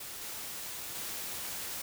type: noise with level steps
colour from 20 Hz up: white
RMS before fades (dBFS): -43 / -41 / -39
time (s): 0-1.82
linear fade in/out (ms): 5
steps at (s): 0.21 / 0.95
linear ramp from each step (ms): 5
effects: none